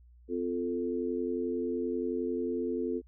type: chord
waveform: sine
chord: F major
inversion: second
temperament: equal with one note detuned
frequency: 257.3 / 349.2 / 440 Hz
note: C4 / F4 / A4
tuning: -29 / 0 / 0 cents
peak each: -34 dBFS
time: 0.28-3.02 s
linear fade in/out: 50 ms
effects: added 60 Hz sine -54 dBFS peak until 3.07 s